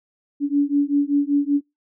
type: beating tone pair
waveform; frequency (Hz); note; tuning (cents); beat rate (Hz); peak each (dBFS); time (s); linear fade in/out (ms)
sine; 283.5 / 288.7; C#4 / D4; +39 / -30; 5.2; -19; 0.4-1.61; 50
effects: noise-tail reverb RT60 0.2 s tail -22 dB re dry